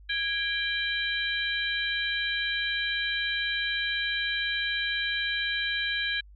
harmonic tone with a mistuned harmonic, 786 Hz, G5, 4 cents sharp, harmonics 2 / 3 / 4 / 5, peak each -30 / -33 / -33 / -33 dBFS, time 0.09-6.21 s, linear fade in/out 10 ms, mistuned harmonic 2, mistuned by +83 cents, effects added 50 Hz sine -48 dBFS peak until 6.35 s

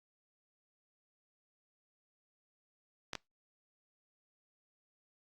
clicks, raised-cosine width 0.2 ms, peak -20 dBFS, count 2, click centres 3.133 / 3.153 s, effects noise-tail reverb RT60 0.2 s tail -25 dB re dry + Opus 48 kbps

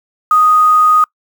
sine tone with quantisation, 1244.5 Hz, D#6, in tune, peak -6 dBFS, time 0.31-1.04 s, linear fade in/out 2 ms, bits 5, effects noise-tail reverb RT60 0.1 s tail -26 dB re dry

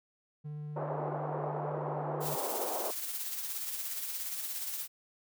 triangle tone with vibrato, 149.6 Hz, D3, 32 cents sharp, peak -36 dBFS, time 0.44-2.36 s, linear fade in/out 20 ms, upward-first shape triangle, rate 16 Hz, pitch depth 11 cents each way
pink band-pass noise, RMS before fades -37 dBFS, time 0.76-2.91 s, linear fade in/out 5 ms, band 400 to 980 Hz, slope 24 dB/octave
blue noise with tremolo, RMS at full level -36 dBFS, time 2.2-4.88 s, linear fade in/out 50 ms, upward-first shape sine, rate 17 Hz, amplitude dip 40%
effects none

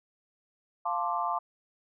sine chord, D minor seventh, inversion first, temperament equal, 698.5 / 880 / 1046.5 / 1174.7 Hz, F5 / A5 / C6 / D6, 0 / 0 / 0 / 0 cents, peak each -33 dBFS, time 0.85-1.39 s, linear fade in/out 10 ms, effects none

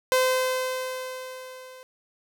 sawtooth tone with level ramp, 514 Hz, C5, 31 cents flat, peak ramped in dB -14 to -40 dBFS, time 0.12-1.83 s, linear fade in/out 0 ms, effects none

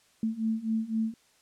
sine beating tone pair, 220 / 223.9 Hz, A3 / A3, 0 / +30 cents, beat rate 3.9 Hz, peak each -31 / -29 dBFS, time 0.23-1.14 s, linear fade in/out 2 ms, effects white hiss -64 dBFS RMS until 1.41 s + low-pass 9000 Hz 12 dB/octave

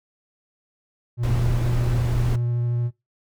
triangle tone with vibrato, 119.9 Hz, A#2, 49 cents sharp, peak -19 dBFS, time 1.17-2.91 s, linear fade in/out 50 ms, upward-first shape sine, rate 13 Hz, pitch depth 10 cents each way
brown noise, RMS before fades -25 dBFS, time 1.23-2.36 s, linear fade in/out 5 ms
effects noise-tail reverb RT60 0.2 s tail -19 dB re dry

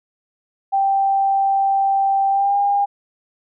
sine tone with pitch glide, 784 to 806 Hz, G5 to G5, 0 to +48 cents, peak -14 dBFS, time 0.72-2.86 s, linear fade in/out 20 ms, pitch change +48 cents, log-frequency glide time 2.3-2.57 s, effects none

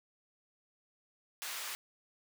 pink high-pass noise, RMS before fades -41 dBFS, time 1.42-1.75 s, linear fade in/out 0 ms, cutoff 1300 Hz, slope 12 dB/octave, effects none

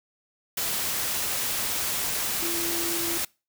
sine tone in noise, 338.2 Hz, E4, 44 cents sharp, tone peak -32 dBFS, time 2.42-3.18 s, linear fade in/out 5 ms, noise white, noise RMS -28 dBFS, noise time 0.57-3.25 s, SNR -7 dB, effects noise-tail reverb RT60 0.3 s tail -25 dB re dry

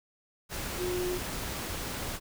sine tone in noise, 360 Hz, F#4, 47 cents flat, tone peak -30 dBFS, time 0.77-1.2 s, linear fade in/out 50 ms, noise pink, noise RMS -36 dBFS, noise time 0.49-2.2 s, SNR +3 dB, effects none

